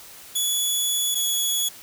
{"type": "tone pair in turn", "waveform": "15% pulse", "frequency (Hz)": [3409, 3378], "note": ["G#7", "G#7"], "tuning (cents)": [45, 29], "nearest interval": "unison", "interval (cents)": 16, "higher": "first", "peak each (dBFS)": -14, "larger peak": "neither", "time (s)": [[0.35, 1.15], [1.15, 1.69]], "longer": "first", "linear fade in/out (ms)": 10, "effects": ["white hiss -44 dBFS RMS until 1.82 s"]}